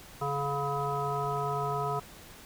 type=harmonic tone; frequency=141.4 Hz; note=C#3; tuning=35 cents sharp; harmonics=1 / 3 / 5 / 7 / 9; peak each=-35 / -35 / -35 / -35 / -35 dBFS; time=0.21-2 s; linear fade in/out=10 ms; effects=pink hiss -50 dBFS RMS until 2.45 s